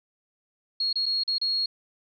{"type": "tone with dropouts", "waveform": "sine", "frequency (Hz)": 4300, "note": "C8", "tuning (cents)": 47, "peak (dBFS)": -23, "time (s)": [0.8, 1.66], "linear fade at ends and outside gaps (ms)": 5, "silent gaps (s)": [[0.929, 0.956], [1.058, 1.062], [1.236, 1.277], [1.383, 1.414]], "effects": []}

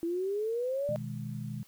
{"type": "exponential sweep", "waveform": "sine", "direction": "up", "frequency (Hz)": [329.6, 613], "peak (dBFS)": -29, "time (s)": [0.03, 0.96], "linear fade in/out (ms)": 0}
{"type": "chord", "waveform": "sine", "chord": "G# minor", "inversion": "first", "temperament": "equal", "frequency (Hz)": [123.47, 155.56, 207.7], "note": ["B2", "D#3", "G#3"], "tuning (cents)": [0, 0, 0], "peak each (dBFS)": [-38, -40, -40], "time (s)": [0.89, 1.63], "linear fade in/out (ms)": 0}
{"effects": ["white hiss -61 dBFS RMS until 1.67 s"]}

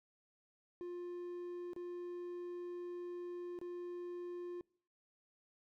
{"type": "tone with dropouts", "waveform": "triangle", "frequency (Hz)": 352.5, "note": "F4", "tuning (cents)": 16, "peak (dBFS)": -40, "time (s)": [0.81, 4.61], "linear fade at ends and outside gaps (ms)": 0, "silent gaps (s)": [[1.733, 1.763], [3.589, 3.614]], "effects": ["noise-tail reverb RT60 0.6 s tail -26 dB re dry"]}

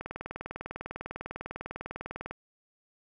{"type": "click train", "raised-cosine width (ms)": 0.5, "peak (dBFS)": -22, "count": 47, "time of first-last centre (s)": [0.01, 2.31], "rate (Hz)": 20, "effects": []}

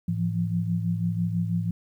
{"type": "tone cluster", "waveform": "sine", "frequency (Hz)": [108.1, 169.5, 175.6], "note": ["A2", "E3", "F3"], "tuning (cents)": [-30, 49, 10], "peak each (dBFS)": [-28, -26, -31], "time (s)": [0.08, 1.71], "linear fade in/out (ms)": 5, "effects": ["10-bit"]}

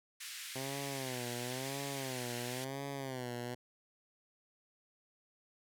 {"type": "band-pass noise", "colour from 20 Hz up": "pink", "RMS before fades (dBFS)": -46, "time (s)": [0.2, 2.65], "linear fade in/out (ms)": 10, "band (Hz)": [1800, 13000], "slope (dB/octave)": 24}
{"type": "tone with vibrato", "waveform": "10% pulse", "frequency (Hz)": 130, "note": "C3", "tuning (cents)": -11, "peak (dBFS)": -31, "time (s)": [0.55, 3.55], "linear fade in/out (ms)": 10, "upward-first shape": "sine", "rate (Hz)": 0.97, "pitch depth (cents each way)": 130}
{"effects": []}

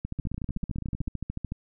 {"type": "two click trains", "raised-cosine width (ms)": 5, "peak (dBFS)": [-19, -21], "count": [21, 15], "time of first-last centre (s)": [[0.05, 1.521], [0.19, 1.076]], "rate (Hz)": [13.6, 15.8], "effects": []}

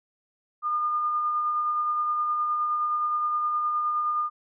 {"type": "tone with tremolo", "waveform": "sine", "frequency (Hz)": 1214, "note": "D#6", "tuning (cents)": -43, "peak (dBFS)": -22, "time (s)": [0.62, 4.3], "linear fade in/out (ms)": 50, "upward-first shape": "sine", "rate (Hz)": 9.6, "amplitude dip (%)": 25, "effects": []}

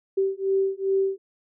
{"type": "beating tone pair", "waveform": "sine", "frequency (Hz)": [386.3, 388.8], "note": ["G4", "G4"], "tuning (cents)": [-25, -14], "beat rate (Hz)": 2.5, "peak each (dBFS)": -24, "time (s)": [0.17, 1.18], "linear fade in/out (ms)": 10, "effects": []}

